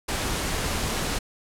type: noise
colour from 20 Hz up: pink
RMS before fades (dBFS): -27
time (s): 0.08-1.19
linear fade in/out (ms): 10
effects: low-pass 11000 Hz 12 dB/octave